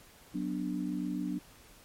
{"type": "chord", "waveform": "sine", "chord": "B minor", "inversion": "second", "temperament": "equal", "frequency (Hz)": [185, 246.9, 293.7], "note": ["F#3", "B3", "D4"], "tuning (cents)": [0, 0, 0], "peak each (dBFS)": [-36, -37, -35], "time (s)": [0.34, 1.39], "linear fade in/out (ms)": 10, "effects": ["pink hiss -57 dBFS RMS until 1.84 s", "MP3 64 kbps"]}